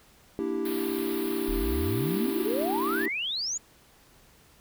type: chord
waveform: triangle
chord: E half-diminished seventh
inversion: second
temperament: equal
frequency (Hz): 233.1 / 293.7 / 329.6 / 392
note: Bb3 / D4 / E4 / G4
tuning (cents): 0 / 0 / 0 / 0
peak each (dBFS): -34 / -32 / -30 / -29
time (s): 0.39-3.08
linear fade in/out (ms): 0
type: band-stop noise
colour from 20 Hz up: white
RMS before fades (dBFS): -39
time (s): 0.65-3.06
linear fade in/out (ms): 5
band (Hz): 4500 to 10000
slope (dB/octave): 48
type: exponential sweep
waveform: sine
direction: up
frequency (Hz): 34.72 to 7070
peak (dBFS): -28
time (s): 1.48-3.58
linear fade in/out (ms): 10
effects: pink hiss -58 dBFS RMS until 4.6 s